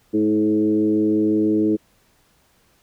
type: tone with frequency modulation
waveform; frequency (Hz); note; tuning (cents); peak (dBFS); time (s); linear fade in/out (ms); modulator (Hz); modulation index
sine; 321.2; E4; -45; -15; 0.13-1.77; 20; 106; 0.91
effects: pink hiss -60 dBFS RMS until 2.82 s